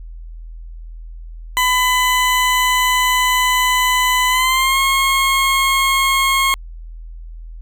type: tone with pitch glide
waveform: 20% pulse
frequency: 1004 to 1082.3 Hz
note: B5 to C#6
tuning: +28 to -42 cents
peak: -8 dBFS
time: 1.57-6.54 s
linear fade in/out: 0 ms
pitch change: +130 cents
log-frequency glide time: 4.29-4.79 s
effects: added 41 Hz sine -30 dBFS peak until 7.61 s